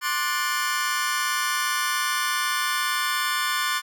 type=chord; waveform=sawtooth; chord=D dominant seventh; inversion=third; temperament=just; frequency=1057.2 / 1174.7 / 1468.3 / 1762 Hz; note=C6 / D6 / F#6 / A6; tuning=+18 / 0 / -14 / +2 cents; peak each=-25 dBFS; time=0.01-3.82 s; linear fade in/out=50 ms; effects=none